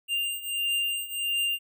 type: beating tone pair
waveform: square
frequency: 2794 / 2795.5 Hz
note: F7 / F7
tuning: 0 / +1 cents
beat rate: 1.5 Hz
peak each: -32 / -29 dBFS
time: 0.08-1.59 s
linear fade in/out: 50 ms
effects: none